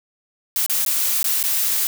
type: noise with dropouts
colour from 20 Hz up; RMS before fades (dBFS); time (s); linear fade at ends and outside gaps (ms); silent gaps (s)
blue; -20; 0.56-1.87; 1; 0.663-0.697 / 0.85-0.862 / 1.229-1.242 / 1.429-1.438
effects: none